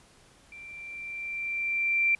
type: tone with level ramp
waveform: sine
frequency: 2355 Hz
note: D7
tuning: 4 cents sharp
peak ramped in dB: -43 to -20 dBFS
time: 0.52-2.15 s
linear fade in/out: 2 ms
effects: pink hiss -58 dBFS RMS until 2.19 s + resampled to 24000 Hz